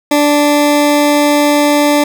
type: tone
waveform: 20% pulse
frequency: 292.8 Hz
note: D4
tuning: 5 cents flat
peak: -3 dBFS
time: 0.11-2.04 s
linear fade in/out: 5 ms
effects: none